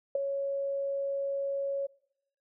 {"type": "tone with ADSR envelope", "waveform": "sine", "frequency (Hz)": 554.4, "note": "C#5", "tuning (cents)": 0, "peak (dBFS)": -22, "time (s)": [0.15, 1.87], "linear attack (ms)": 4, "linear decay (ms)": 11, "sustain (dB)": -7, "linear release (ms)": 12, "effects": ["noise-tail reverb RT60 0.8 s tail -23 dB re dry"]}